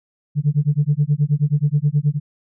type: tone with tremolo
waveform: sine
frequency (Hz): 146.83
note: D3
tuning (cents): 0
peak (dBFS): -10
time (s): 0.35-2.2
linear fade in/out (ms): 50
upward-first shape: sine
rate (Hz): 9.4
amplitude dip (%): 100
effects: tanh soft clip ceiling -8 dBFS